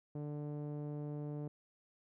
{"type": "tone with low-pass filter", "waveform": "sawtooth", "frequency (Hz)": 147.7, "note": "D3", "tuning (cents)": 10, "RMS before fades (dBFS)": -42, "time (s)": [0.15, 1.48], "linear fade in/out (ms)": 5, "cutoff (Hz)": 510, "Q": 1.1, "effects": []}